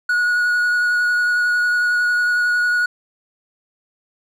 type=tone with vibrato; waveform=triangle; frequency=1456 Hz; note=F#6; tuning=28 cents flat; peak=-13 dBFS; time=0.09-2.86 s; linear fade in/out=5 ms; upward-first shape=sine; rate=11 Hz; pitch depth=12 cents each way; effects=none